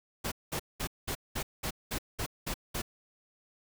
pink noise bursts, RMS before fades -34 dBFS, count 10, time 0.24-2.82 s, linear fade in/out 10 ms, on 78 ms, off 200 ms, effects none

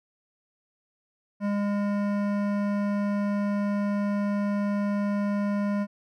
sine tone with hard clipping, 203.5 Hz, G#3, 35 cents flat, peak -26 dBFS, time 1.4-5.87 s, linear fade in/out 50 ms, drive 15 dB, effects none

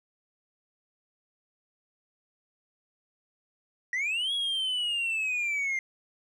sine linear two-way sweep, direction up then down, 1895 to 3352 to 2092 Hz, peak -24 dBFS, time 3.93-5.79 s, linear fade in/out 2 ms, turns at 4.33 s, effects tanh soft clip ceiling -26 dBFS + 11-bit

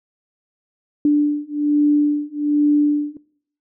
sine beating tone pair, 293.7 / 294.9 Hz, D4 / D4, 0 / +7 cents, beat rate 1.2 Hz, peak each -17 / -17 dBFS, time 1.05-3.17 s, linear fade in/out 2 ms, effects noise-tail reverb RT60 0.6 s tail -21 dB re dry

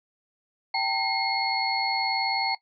sine tone cluster, 782 / 901 / 2144 / 4370 Hz, G5 / A5 / C7 / C#8, -4 / +41 / +42 / -26 cents, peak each -29 dBFS, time 0.74-2.55 s, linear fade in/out 5 ms, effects noise-tail reverb RT60 0.1 s tail -18 dB re dry

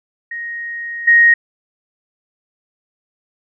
sine tone with level steps, 1872 Hz, A#6, 7 cents sharp, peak -23 / -6 dBFS, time 0.31-1.34 s, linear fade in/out 5 ms, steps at 1.07 s, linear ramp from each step 10 ms, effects none

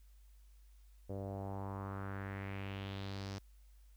sawtooth tone with low-pass filter sweep, 98 Hz, G2, in tune, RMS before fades -43 dBFS, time 1.09-3.39 s, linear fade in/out 10 ms, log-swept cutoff 530 to 5600 Hz, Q 3, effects added 50 Hz sine -58 dBFS peak until 3.96 s + white hiss -75 dBFS RMS until 3.96 s

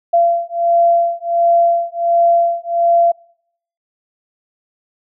sine beating tone pair, 683 / 684.4 Hz, F5 / F5, -39 / -35 cents, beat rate 1.4 Hz, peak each -14 dBFS, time 0.13-3.12 s, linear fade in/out 10 ms, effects noise-tail reverb RT60 0.7 s tail -26 dB re dry

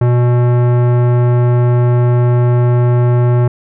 sine tone with tanh clipping, 121.9 Hz, B2, 22 cents flat, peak -10 dBFS, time 0.01-3.48 s, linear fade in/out 5 ms, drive 18 dB, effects none

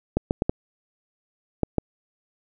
clicks, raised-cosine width 2 ms, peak -7 dBFS, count 6, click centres 0.17 / 0.309 / 0.421 / 0.495 / 1.633 / 1.783 s, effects none

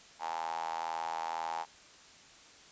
sawtooth tone with high-pass filter, 82 Hz, E2, 9 cents flat, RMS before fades -37 dBFS, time 0.19-1.66 s, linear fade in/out 50 ms, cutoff 850 Hz, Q 9.6, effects white hiss -56 dBFS RMS until 2.71 s + resampled to 16000 Hz

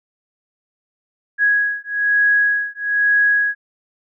sine beating tone pair, 1661.2 / 1662.3 Hz, G#6 / G#6, 0 / +1 cents, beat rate 1.1 Hz, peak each -17 dBFS, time 1.38-3.55 s, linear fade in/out 50 ms, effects none

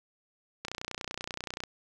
click train, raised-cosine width 0.2 ms, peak -18 dBFS, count 31, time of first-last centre 0.65-1.637 s, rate 30.4 Hz, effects none

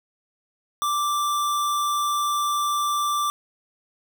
square tone, 1174.7 Hz, D6, in tune, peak -22 dBFS, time 0.82-3.3 s, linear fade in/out 0 ms, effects none

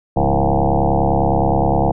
sine tone with frequency modulation, 329.6 Hz, E4, in tune, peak -12 dBFS, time 0.16-1.92 s, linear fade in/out 10 ms, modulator 69.8 Hz, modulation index 7.3, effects none

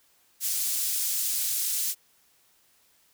pink high-pass noise, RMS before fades -28 dBFS, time 0.4-1.95 s, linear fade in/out 50 ms, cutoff 6900 Hz, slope 12 dB/octave, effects white hiss -64 dBFS RMS until 3.13 s

